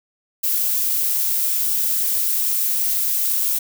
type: noise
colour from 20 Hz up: violet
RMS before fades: -20 dBFS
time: 0.43-3.59 s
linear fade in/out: 10 ms
effects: none